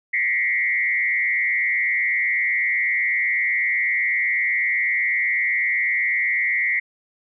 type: tone with frequency modulation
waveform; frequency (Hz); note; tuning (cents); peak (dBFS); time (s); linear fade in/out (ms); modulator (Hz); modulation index
sine; 2052; C7; -34; -18; 0.13-6.8; 10; 108; 1.4
effects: none